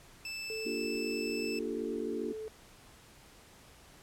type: tone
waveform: 25% pulse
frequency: 2637 Hz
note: E7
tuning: in tune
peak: -34 dBFS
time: 0.25-1.59 s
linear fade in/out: 2 ms
type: tone with pitch glide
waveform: sine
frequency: 440 to 435.7 Hz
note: A4 to A4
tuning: 0 to -17 cents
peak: -38 dBFS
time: 0.5-2.48 s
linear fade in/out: 0 ms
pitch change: -17 cents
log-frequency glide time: 1.96-2.31 s
type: chord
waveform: sine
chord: G minor seventh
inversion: first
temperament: equal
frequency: 233.1 / 293.7 / 349.2 / 392 Hz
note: Bb3 / D4 / F4 / G4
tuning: 0 / 0 / 0 / 0 cents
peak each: -40 dBFS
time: 0.65-2.33 s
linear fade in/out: 10 ms
effects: pink hiss -57 dBFS RMS until 4.02 s + low-pass 12000 Hz 12 dB/octave